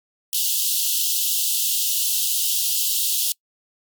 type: high-pass noise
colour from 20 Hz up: white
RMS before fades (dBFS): -21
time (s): 0.33-3.32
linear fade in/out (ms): 0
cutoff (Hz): 2800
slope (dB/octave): 96
effects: noise-tail reverb RT60 0.1 s tail -26 dB re dry + MP3 96 kbps